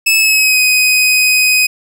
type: tone with pitch glide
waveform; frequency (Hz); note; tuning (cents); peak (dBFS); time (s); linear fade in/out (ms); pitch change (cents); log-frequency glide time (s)
sawtooth; 2608 to 2508; E7 to D#7; -19 to +13; -5; 0.06-1.67; 10; -68; 0.17-0.6
effects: none